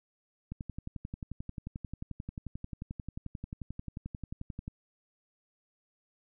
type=click train; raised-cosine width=5 ms; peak=-26 dBFS; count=48; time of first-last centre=0.52-4.679 s; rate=11.3 Hz; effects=none